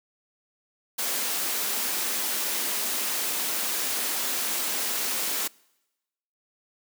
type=high-pass noise; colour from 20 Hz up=white; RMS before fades=-28 dBFS; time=0.98-5.48 s; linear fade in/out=10 ms; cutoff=200 Hz; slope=48 dB/octave; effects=noise-tail reverb RT60 1.0 s tail -26 dB re dry